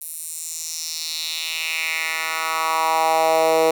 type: tone with high-pass filter sweep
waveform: 10% pulse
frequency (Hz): 161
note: E3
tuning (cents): -41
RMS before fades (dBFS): -22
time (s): 0.01-3.71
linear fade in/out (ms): 5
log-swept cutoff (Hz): 11000 to 470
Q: 2.8
effects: none